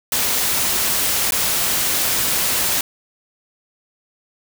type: noise with dropouts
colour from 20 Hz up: white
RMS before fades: -19 dBFS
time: 0.12-2.81 s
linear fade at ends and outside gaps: 2 ms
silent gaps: 1.308-1.321 s
effects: none